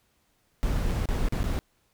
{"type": "noise with dropouts", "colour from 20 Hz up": "brown", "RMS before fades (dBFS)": -26, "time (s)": [0.63, 1.59], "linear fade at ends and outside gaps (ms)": 0, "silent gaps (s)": [[0.909, 0.914], [1.057, 1.088], [1.286, 1.324], [1.431, 1.441]], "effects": ["pink hiss -69 dBFS RMS until 1.93 s"]}